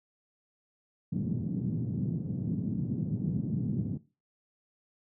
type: band-pass noise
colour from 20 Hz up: white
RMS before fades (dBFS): -32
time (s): 1.12-3.98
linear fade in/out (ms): 10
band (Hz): 120 to 210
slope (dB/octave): 24
effects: noise-tail reverb RT60 0.3 s tail -19 dB re dry